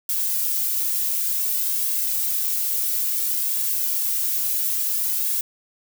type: noise with flanger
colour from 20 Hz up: violet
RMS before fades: -23 dBFS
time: 0.09-5.41 s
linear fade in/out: 2 ms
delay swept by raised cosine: 1.8 to 2.75 ms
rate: 0.57 Hz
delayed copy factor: +0.7
effects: none